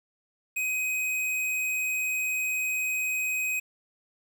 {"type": "tone", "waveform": "square", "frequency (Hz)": 2516, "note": "D#7", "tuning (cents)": 19, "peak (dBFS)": -27, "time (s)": [0.56, 3.6], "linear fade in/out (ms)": 10, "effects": ["9-bit"]}